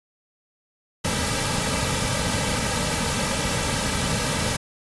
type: noise with comb filter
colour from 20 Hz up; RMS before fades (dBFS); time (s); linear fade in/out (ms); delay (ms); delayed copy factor
pink; -24; 1.04-4.57; 10; 2.8; -0.7
effects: resampled to 24000 Hz